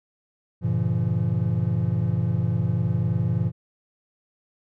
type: chord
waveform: triangle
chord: G diminished seventh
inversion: none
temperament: just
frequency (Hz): 98 / 117.6 / 141.12 / 169.34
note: G2 / Bb2 / Db3 / Fb3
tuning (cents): 0 / +16 / +31 / +47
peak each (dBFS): -25 / -22 / -28 / -24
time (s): 0.61-3.52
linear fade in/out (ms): 50
effects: none